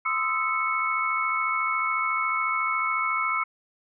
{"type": "tone cluster", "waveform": "sine", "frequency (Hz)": [1036, 1246, 1320, 2204], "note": ["C6", "D#6", "E6", "C#7"], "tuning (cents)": [-17, 2, 2, -11], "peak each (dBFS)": [-31, -32, -27, -27], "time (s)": [0.05, 3.44], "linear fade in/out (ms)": 10, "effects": []}